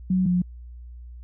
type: tone pair in turn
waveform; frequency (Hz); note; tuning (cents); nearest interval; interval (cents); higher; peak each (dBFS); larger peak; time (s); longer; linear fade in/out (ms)
sine; 185.1 / 179; F#3 / F3; +1 / +43; minor second; 58; first; -18; neither; 0.1-0.26 / 0.26-0.42; neither; 5
effects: added 60 Hz sine -38 dBFS peak until 1.23 s